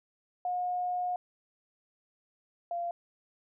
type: tone pair in turn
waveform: sine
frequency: 720 / 690.9 Hz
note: F#5 / F5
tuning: -47 / -19 cents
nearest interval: minor second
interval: 72 cents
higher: first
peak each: -29 / -31 dBFS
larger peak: first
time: 0.45-1.16 / 2.71-2.91 s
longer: first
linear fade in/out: 2 ms
effects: none